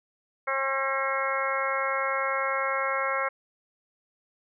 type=harmonic tone; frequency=270 Hz; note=C#4; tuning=45 cents flat; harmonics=2 / 3 / 4 / 5 / 6 / 7 / 8; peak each=-31 / -37 / -31 / -31 / -35 / -36 / -32 dBFS; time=0.47-3.29 s; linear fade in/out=10 ms; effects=none